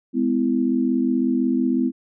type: chord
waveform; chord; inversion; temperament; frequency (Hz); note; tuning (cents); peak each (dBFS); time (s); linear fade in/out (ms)
sine; E major; first; equal with one note detuned; 207.7 / 253.4 / 329.6; G#3 / B3 / E4; 0 / +45 / 0; -25 / -19 / -24; 0.13-1.92; 50
effects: none